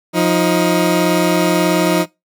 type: tone pair together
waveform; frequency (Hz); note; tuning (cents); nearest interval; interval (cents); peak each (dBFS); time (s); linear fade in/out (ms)
20% pulse; 176.4 / 314.3; F3 / D#4; +18 / +18; minor seventh; 1000; -10; 0.13-2.06; 50
effects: noise-tail reverb RT60 0.2 s tail -21 dB re dry